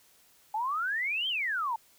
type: exponential two-way sweep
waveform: sine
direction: up then down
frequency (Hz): 830.6 to 3220 to 872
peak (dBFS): -28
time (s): 0.54-1.76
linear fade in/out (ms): 5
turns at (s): 1.28
effects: white hiss -62 dBFS RMS until 1.98 s